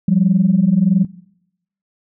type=tone pair together; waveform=sine; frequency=174.62 / 196 Hz; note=F3 / G3; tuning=0 / 0 cents; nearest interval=major second; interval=200 cents; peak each=-13 dBFS; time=0.08-1.05 s; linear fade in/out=5 ms; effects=noise-tail reverb RT60 0.8 s tail -21 dB re dry + tanh soft clip ceiling -3 dBFS